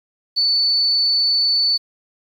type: tone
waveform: sine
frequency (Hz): 4486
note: C#8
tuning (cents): +20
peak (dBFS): -14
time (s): 0.36-1.78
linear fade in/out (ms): 20
effects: 8-bit